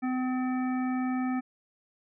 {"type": "harmonic tone", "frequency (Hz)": 255.3, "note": "C4", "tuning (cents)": -42, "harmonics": [1, 3, 5, 7, 9], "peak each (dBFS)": [-27, -37, -41, -44, -46], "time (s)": [0.02, 1.41], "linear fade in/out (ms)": 20, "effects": []}